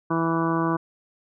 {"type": "harmonic tone", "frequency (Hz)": 164.81, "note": "E3", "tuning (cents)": 0, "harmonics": [1, 2, 3, 4, 5, 6, 7, 8, 9], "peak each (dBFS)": [-27, -24, -34, -33, -36, -29, -29, -42, -35], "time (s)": [0.1, 0.77], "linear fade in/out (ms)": 10, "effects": []}